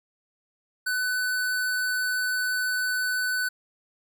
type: tone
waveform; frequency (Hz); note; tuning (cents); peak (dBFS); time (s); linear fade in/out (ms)
square; 1501; F#6; +24; -25; 0.86-3.49; 10
effects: none